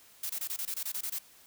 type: noise bursts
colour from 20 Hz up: blue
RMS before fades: -35 dBFS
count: 11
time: 0.23-1.187 s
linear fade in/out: 5 ms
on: 67 ms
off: 22 ms
effects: white hiss -58 dBFS RMS until 1.46 s